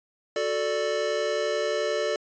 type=chord; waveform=square; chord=D major; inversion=first; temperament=equal with one note detuned; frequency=368.7 / 440 / 587.3 Hz; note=F#4 / A4 / D5; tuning=-6 / 0 / 0 cents; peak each=-34 / -29 / -28 dBFS; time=0.36-2.16 s; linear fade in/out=2 ms; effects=resampled to 16000 Hz